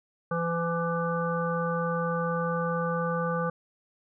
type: harmonic tone with a mistuned harmonic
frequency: 168.7 Hz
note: E3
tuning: 40 cents sharp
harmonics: 1 / 3 / 5 / 7 / 9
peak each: -30 / -30 / -38 / -32 / -37 dBFS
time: 0.31-3.5 s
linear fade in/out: 5 ms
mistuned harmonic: 9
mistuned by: -27 cents
effects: none